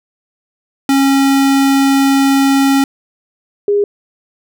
square / sine tone pair in turn, 273.5 / 408.2 Hz, C#4 / G#4, -23 / -30 cents, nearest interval perfect fifth, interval 693 cents, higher second, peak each -9 dBFS, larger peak neither, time 0.89-2.84 / 3.68-3.84 s, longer first, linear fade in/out 2 ms, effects none

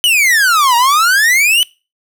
45% pulse exponential two-way sweep, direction down then up, 3046 to 926 to 3046 Hz, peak -8 dBFS, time 0.04-1.63 s, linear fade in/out 0 ms, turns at 0.76 s, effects noise-tail reverb RT60 0.3 s tail -23 dB re dry

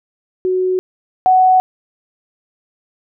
sine tone pair in turn, 370 / 744.7 Hz, F#4 / F#5, 0 / +11 cents, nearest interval octave, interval 1211 cents, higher second, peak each -13 / -7 dBFS, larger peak second, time 0.45-0.79 / 1.26-1.6 s, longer neither, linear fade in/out 0 ms, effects none

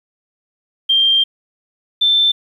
sine tone pair in turn, 3177 / 3549 Hz, G7 / A7, +23 / +14 cents, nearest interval major second, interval 191 cents, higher second, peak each -10 / -10 dBFS, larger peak neither, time 0.89-1.24 / 2.01-2.32 s, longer first, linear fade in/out 10 ms, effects 8-bit

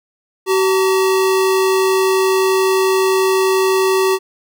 square tone pair together, 380.8 / 905.7 Hz, F#4 / A5, +50 / +50 cents, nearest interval octave + minor third, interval 1500 cents, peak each -13 / -23 dBFS, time 0.46-4.19 s, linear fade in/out 50 ms, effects none

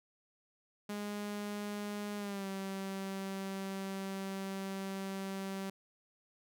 sawtooth tone with pitch glide, 206.3 to 193.6 Hz, G#3 to G3, -11 to -21 cents, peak -34 dBFS, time 0.89-5.7 s, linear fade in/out 5 ms, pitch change -110 cents, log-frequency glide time 2.17-2.47 s, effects none

